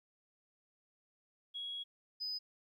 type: tone pair in turn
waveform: sine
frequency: 3322 / 5002 Hz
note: G#7 / D#8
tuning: 0 / +8 cents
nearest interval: perfect fifth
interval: 708 cents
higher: second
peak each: -39 / -36 dBFS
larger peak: second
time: 1.54-1.84 / 2.2-2.39 s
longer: first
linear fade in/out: 20 ms
effects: tanh soft clip ceiling -33 dBFS + 13-bit